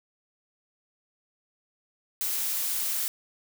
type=noise; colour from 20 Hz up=blue; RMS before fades=-29 dBFS; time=2.21-3.08 s; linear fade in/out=0 ms; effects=none